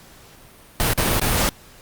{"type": "noise with dropouts", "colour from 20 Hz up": "pink", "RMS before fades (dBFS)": -19, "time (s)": [0.8, 1.49], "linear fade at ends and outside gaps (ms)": 0, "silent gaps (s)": [[0.934, 0.977], [1.196, 1.216]], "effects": ["pink hiss -47 dBFS RMS until 1.81 s", "Opus 48 kbps"]}